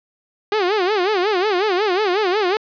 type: tone with vibrato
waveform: sawtooth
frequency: 392 Hz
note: G4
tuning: in tune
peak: -12 dBFS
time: 0.52-2.57 s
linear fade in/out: 2 ms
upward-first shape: sine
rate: 5.5 Hz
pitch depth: 190 cents each way
effects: resampled to 11025 Hz + 9-bit